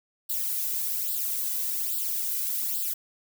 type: noise with flanger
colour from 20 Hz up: violet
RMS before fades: -29 dBFS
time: 0.29-2.94 s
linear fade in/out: 10 ms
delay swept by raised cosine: 0.23 to 2.03 ms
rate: 1.2 Hz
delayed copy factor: +0.8
effects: none